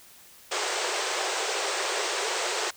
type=band-pass noise; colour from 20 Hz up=pink; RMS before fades=-29 dBFS; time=0.51-2.71 s; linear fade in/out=10 ms; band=360 to 8700 Hz; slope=96 dB/octave; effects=white hiss -52 dBFS RMS until 2.76 s